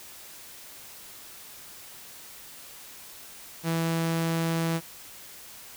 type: tone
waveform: sawtooth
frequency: 164.81 Hz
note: E3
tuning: in tune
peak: -21 dBFS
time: 3.63-4.81 s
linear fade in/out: 50 ms
effects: white hiss -46 dBFS RMS until 5.76 s